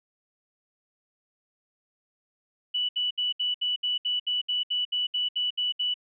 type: tone bursts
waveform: sine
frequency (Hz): 2960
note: F#7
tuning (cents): 0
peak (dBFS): -24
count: 15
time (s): 2.74-5.942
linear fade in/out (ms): 10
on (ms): 150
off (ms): 68
effects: none